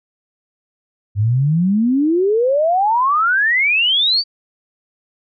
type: exponential sweep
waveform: sine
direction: up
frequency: 98 to 4699 Hz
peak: -12 dBFS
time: 1.15-4.24 s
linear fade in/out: 50 ms
effects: none